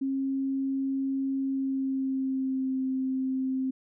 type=tone with pitch glide; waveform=sine; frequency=270 to 262.3 Hz; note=C#4 to C4; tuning=-45 to +4 cents; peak=-26 dBFS; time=0.01-3.71 s; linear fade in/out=10 ms; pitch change=-51 cents; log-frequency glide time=1.39-2.79 s; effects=none